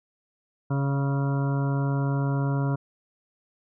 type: harmonic tone with a mistuned harmonic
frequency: 138.7 Hz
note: C#3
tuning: 1 cent sharp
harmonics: 1 / 2 / 3 / 4 / 5 / 7 / 8 / 9 / 10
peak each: -23 / -31 / -37 / -39 / -39 / -38 / -44 / -46 / -41 dBFS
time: 0.7-2.76 s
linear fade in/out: 10 ms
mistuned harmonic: 4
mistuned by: +18 cents
effects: none